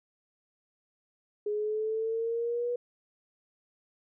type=exponential sweep; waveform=sine; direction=up; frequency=415.3 to 487.7 Hz; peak=-28 dBFS; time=1.46-2.76 s; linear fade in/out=5 ms; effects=none